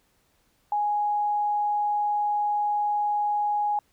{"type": "tone", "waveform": "sine", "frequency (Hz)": 830.6, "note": "G#5", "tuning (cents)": 0, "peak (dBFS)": -22, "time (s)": [0.72, 3.79], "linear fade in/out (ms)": 2, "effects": ["pink hiss -67 dBFS RMS until 3.92 s"]}